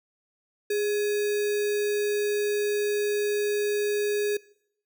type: tone with sample-and-hold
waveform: sine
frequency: 414 Hz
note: G#4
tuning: 5 cents flat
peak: -23 dBFS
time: 0.7-4.37 s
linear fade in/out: 5 ms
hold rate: 2100 Hz
effects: noise-tail reverb RT60 0.7 s tail -22 dB re dry